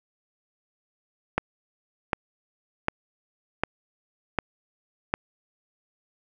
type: click train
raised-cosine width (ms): 0.5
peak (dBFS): -7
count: 6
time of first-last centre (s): 1.38-5.139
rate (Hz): 1.33
effects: none